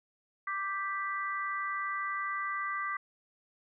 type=chord; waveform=sine; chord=G major; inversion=second; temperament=equal; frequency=1174.7 / 1568 / 1975.5 Hz; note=D6 / G6 / B6; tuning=0 / 0 / 0 cents; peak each=-34 / -40 / -37 dBFS; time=0.47-2.97 s; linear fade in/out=5 ms; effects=none